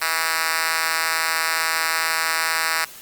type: tone with high-pass filter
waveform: 5% pulse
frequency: 162.2 Hz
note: E3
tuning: 28 cents flat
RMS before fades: -22 dBFS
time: 0.01-2.85 s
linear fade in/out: 10 ms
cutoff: 1400 Hz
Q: 0.73
effects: white hiss -41 dBFS RMS until 3.01 s + Opus 32 kbps